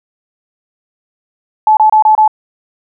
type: tone bursts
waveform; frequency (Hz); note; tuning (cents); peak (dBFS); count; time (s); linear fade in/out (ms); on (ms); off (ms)
sine; 863; A5; -34; -4; 5; 1.67-2.278; 2; 100; 27
effects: none